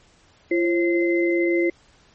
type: tone cluster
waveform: sine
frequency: 342.6 / 537 / 2064 Hz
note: F4 / C5 / C7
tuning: -33 / +45 / -24 cents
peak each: -18 / -27 / -26 dBFS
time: 0.51-1.7 s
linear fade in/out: 5 ms
effects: pink hiss -56 dBFS RMS until 2.14 s + MP3 32 kbps